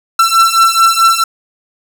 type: beating tone pair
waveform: 45% pulse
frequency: 1341 / 1345.6 Hz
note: E6 / E6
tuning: +29 / +35 cents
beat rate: 4.6 Hz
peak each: -10 dBFS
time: 0.19-1.24 s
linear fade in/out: 5 ms
effects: none